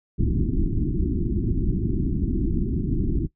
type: low-pass noise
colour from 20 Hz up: pink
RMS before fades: -23 dBFS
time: 0.18-3.27 s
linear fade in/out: 20 ms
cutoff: 370 Hz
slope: 96 dB/octave
effects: noise-tail reverb RT60 0.1 s tail -17 dB re dry